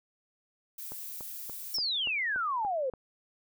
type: noise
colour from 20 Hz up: violet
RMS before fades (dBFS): -41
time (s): 0.78-1.77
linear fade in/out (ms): 5
type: click train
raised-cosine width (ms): 1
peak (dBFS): -30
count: 8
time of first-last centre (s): 0.92-2.937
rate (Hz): 3.47
type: exponential sweep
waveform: sine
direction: down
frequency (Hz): 5620 to 493.9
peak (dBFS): -28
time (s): 1.74-2.9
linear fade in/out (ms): 5
effects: none